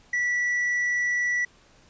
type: tone with tanh clipping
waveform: sine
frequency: 1954 Hz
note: B6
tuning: 19 cents flat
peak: -23 dBFS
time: 0.13-1.45 s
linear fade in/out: 5 ms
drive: 3 dB
effects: pink hiss -57 dBFS RMS until 1.89 s + resampled to 16000 Hz